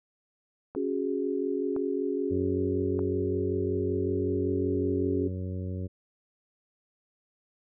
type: clicks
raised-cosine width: 1 ms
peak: -25 dBFS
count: 3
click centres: 0.75 / 1.764 / 2.992 s
type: chord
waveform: sine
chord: C# suspended fourth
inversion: none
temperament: equal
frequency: 277.2 / 370 / 415.3 Hz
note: C#4 / F#4 / G#4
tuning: 0 / 0 / 0 cents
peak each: -31 dBFS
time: 0.76-5.28 s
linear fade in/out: 5 ms
type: harmonic tone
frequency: 92.5 Hz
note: F#2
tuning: in tune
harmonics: 1 / 2 / 3 / 4 / 5 / 6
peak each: -32 / -38 / -42 / -44 / -46 / -48 dBFS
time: 2.3-5.88 s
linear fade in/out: 20 ms
effects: none